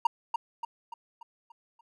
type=tone with echo; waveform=triangle; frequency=932.3 Hz; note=A#5; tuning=in tune; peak=-17 dBFS; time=0.05-0.07 s; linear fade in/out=5 ms; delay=290 ms; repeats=6; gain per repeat=-6 dB; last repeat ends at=1.81 s; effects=none